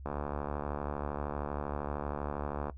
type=click train; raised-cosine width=1 ms; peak=-21 dBFS; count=193; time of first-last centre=0.06-2.697 s; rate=72.8 Hz; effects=noise-tail reverb RT60 0.1 s tail -17 dB re dry + added 67 Hz sine -43 dBFS peak until 2.77 s